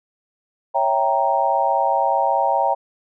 sine chord, C# diminished seventh, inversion none, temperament equal, 554.4 / 659.3 / 784 / 932.3 Hz, C#5 / E5 / G5 / Bb5, 0 / 0 / 0 / 0 cents, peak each -23 / -23 / -20 / -20 dBFS, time 0.74-2.75 s, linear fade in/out 20 ms, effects none

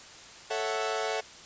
sawtooth chord, F# minor seventh, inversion first, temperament equal, 440 / 554.4 / 659.3 / 740 Hz, A4 / C#5 / E5 / F#5, 0 / 0 / 0 / 0 cents, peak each -29 / -33 / -31 / -31 dBFS, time 0.5-1.21 s, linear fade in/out 10 ms, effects white hiss -48 dBFS RMS until 1.45 s + resampled to 16000 Hz

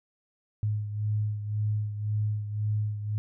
sine beating tone pair, 105.4 / 107.3 Hz, G#2 / A2, +26 / -43 cents, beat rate 1.9 Hz, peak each -27 / -34 dBFS, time 0.63-3.18 s, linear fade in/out 0 ms, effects none

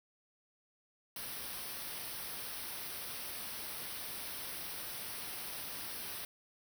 white band-stop noise, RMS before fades -43 dBFS, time 1.16-6.25 s, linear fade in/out 2 ms, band 5900 to 8600 Hz, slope 96 dB/octave, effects none

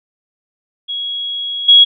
sine tone with level steps, 3322 Hz, G#7, in tune, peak -19 / -3 dBFS, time 0.88-1.85 s, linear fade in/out 20 ms, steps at 1.68 s, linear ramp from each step 10 ms, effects none

